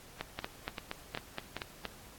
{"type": "two click trains", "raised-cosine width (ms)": 0.3, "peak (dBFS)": [-20, -19], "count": [4, 8], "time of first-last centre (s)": [[0.39, 1.566], [0.21, 1.853]], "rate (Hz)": [2.55, 4.26], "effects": ["pink hiss -54 dBFS RMS until 2.18 s", "AAC 64 kbps"]}